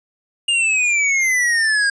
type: exponential sweep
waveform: square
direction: down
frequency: 2844 to 1611 Hz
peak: -15 dBFS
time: 0.48-1.9 s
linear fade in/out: 5 ms
effects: resampled to 22050 Hz